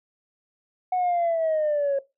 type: linear sweep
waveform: sine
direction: down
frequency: 740 to 546 Hz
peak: -19 dBFS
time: 0.92-1.99 s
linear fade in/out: 5 ms
effects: noise-tail reverb RT60 0.2 s tail -18 dB re dry + tanh soft clip ceiling -18 dBFS